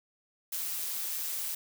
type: noise with amplitude modulation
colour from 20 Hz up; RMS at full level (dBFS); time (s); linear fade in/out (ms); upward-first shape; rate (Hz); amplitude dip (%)
blue; -33; 0.52-1.55; 5; sine; 164; 40
effects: none